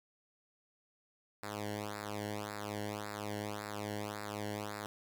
sawtooth tone with flanger, 104.3 Hz, G#2, 8 cents sharp, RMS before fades -41 dBFS, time 1.43-4.86 s, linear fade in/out 0 ms, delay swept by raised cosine 0.32 to 0.82 ms, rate 1.8 Hz, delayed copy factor -1, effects none

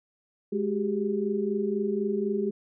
sine tone cluster, 209 / 380.4 / 404.4 Hz, G#3 / F#4 / G#4, +11 / +48 / -46 cents, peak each -29 / -30 / -29 dBFS, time 0.52-2.51 s, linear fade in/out 10 ms, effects none

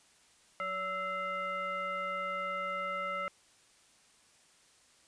sine tone with frequency modulation, 1318.5 Hz, E6, in tune, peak -33 dBFS, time 0.6-3.28 s, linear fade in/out 0 ms, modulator 751 Hz, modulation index 1, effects white hiss -64 dBFS RMS until 5.07 s + resampled to 22050 Hz

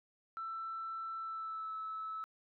sine tone with pitch glide, 1332 to 1303.8 Hz, E6 to E6, +18 to -19 cents, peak -38 dBFS, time 0.37-2.24 s, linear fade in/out 0 ms, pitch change -37 cents, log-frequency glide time 1.17-1.74 s, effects tanh soft clip ceiling -34 dBFS

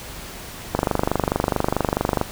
click train, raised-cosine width 1 ms, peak -4 dBFS, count 37, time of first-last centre 0.75-2.213 s, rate 24.6 Hz, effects pink hiss -36 dBFS RMS until 2.31 s

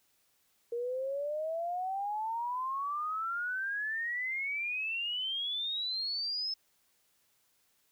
sine exponential sweep, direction up, 466.2 to 5260 Hz, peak -32 dBFS, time 0.72-6.54 s, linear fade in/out 5 ms, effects white hiss -72 dBFS RMS until 7.91 s

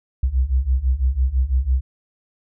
sine beating tone pair, 61.4 / 67.4 Hz, B1 / C#2, -9 / -48 cents, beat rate 6 Hz, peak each -20 / -18 dBFS, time 0.23-1.81 s, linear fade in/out 5 ms, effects none

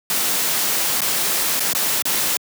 white noise with dropouts, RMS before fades -20 dBFS, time 0.1-2.37 s, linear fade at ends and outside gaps 1 ms, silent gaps 1.006-1.017 / 1.596-1.604 / 1.732-1.749 / 2.021-2.054 s, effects high-pass 150 Hz 12 dB/octave

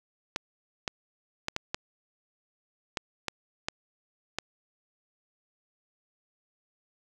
clicks, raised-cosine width 0.2 ms, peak -12 dBFS, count 9, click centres 0.361 / 0.878 / 1.484 / 1.564 / 1.745 / 2.972 / 3.283 / 3.685 / 4.386 s, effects 7-bit

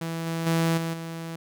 sawtooth tone with level steps, 164.81 Hz, E3, in tune, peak -25 / -23 / -17 / -23 / -29 dBFS, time 0.01-1.36 s, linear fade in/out 5 ms, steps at 0.26 / 0.46 / 0.77 / 0.93 s, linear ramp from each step 10 ms, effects none

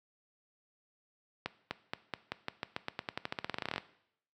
accelerating click train, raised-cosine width 0.3 ms, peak -18 dBFS, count 26, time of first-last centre 1.46-3.781 s, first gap 250 ms, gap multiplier 0.9, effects noise-tail reverb RT60 0.7 s tail -17 dB re dry + high-pass 100 Hz 12 dB/octave

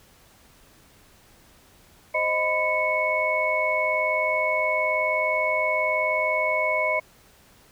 sine tone cluster, 523 / 622 / 1003 / 2207 Hz, C5 / D#5 / B5 / C#7, -1 / -1 / +26 / -8 cents, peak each -33 / -25 / -28 / -24 dBFS, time 2.14-7 s, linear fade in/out 10 ms, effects pink hiss -55 dBFS RMS until 7.71 s

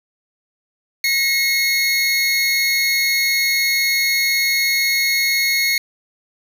25% pulse tone pair together, 1897.8 / 2172 Hz, A#6 / C#7, +31 / -36 cents, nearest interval major second, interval 233 cents, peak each -23 / -12 dBFS, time 1.04-5.78 s, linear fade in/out 2 ms, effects none

